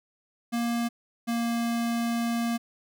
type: tone pair in turn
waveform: square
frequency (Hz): 235.1 / 233.6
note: A#3 / A#3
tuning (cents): +15 / +4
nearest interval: unison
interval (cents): 11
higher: first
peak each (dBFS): -26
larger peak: neither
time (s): 0.52-0.89 / 1.27-2.58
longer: second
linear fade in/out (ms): 20
effects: none